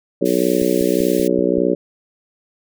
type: harmonic tone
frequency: 61.74 Hz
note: B1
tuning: in tune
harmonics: 3 / 4 / 5 / 6 / 7 / 8 / 9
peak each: -24 / -23 / -20 / -20 / -20 / -29 / -22 dBFS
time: 0.21-1.75 s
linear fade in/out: 10 ms
type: high-pass noise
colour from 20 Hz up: white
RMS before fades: -32 dBFS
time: 0.25-1.28 s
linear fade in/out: 10 ms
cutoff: 1700 Hz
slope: 96 dB/octave
type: click train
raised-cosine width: 5 ms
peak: -21 dBFS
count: 6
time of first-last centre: 0.62-1.582 s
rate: 5.2 Hz
effects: none